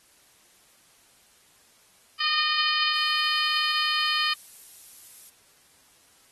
harmonic tone, 612 Hz, D#5, 29 cents flat, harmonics 2 / 3 / 4 / 5 / 6 / 7 / 8, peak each -29 / -30 / -31 / -27 / -37 / -31 / -32 dBFS, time 2.2-4.34 s, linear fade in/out 10 ms
violet noise, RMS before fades -44 dBFS, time 2.94-5.3 s, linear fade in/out 10 ms
effects white hiss -59 dBFS RMS until 6.31 s + AAC 32 kbps

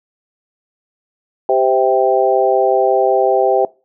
harmonic tone with a mistuned harmonic, 130.81 Hz, C3, in tune, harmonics 3 / 4 / 5 / 6, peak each -16 / -16 / -16 / -16 dBFS, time 1.49-3.65 s, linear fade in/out 2 ms, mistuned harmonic 4, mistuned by -19 cents, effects noise-tail reverb RT60 0.3 s tail -21 dB re dry

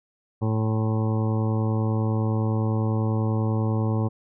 harmonic tone with a mistuned harmonic, 110 Hz, A2, in tune, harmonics 1 / 2 / 3 / 4 / 5 / 7 / 8 / 9 / 10, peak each -22 / -28 / -32 / -34 / -36 / -39 / -40 / -41 / -42 dBFS, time 0.41-4.09 s, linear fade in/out 20 ms, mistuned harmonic 10, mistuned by -31 cents, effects none

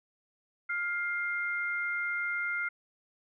sine tone pair together, 1407 / 2108 Hz, F6 / C7, +12 / +12 cents, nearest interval perfect fifth, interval 700 cents, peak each -32 / -33 dBFS, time 0.69-2.69 s, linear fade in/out 10 ms, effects none

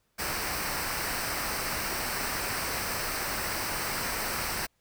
pink noise with comb filter, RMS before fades -32 dBFS, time 0.18-4.67 s, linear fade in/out 20 ms, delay 0.29 ms, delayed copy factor -0.6, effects pink hiss -73 dBFS RMS until 4.8 s

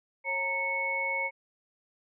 sine tone cluster, 544 / 923 / 2206 Hz, C#5 / A#5 / C#7, -33 / -17 / -9 cents, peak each -37 / -35 / -29 dBFS, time 0.24-1.31 s, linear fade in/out 50 ms, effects none

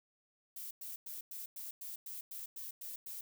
violet noise bursts, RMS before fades -45 dBFS, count 11, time 0.56-3.21 s, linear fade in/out 5 ms, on 150 ms, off 100 ms, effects none

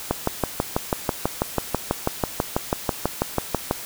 click train, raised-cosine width 1 ms, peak -5 dBFS, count 23, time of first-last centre 0.11-3.711 s, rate 6.11 Hz, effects white hiss -35 dBFS RMS until 3.85 s

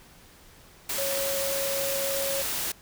sine tone in noise, 550 Hz, C#5, 14 cents flat, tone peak -29 dBFS, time 0.98-2.42 s, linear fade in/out 5 ms, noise white, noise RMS -30 dBFS, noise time 0.89-2.72 s, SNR -2 dB, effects pink hiss -53 dBFS RMS until 2.81 s

